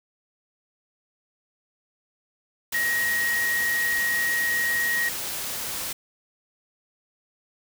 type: tone in noise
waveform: sine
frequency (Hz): 1889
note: A#6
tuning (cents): +22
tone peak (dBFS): -22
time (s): 2.74-5.09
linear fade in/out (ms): 5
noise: white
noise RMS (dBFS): -31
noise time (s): 2.72-5.93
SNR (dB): +6
effects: none